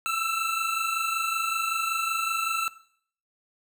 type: tone pair together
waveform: 25% pulse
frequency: 1316.7 / 1342 Hz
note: E6 / E6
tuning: -2 / +31 cents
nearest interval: unison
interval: 33 cents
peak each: -25 dBFS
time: 0.06-2.68 s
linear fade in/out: 0 ms
effects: noise-tail reverb RT60 0.6 s tail -18 dB re dry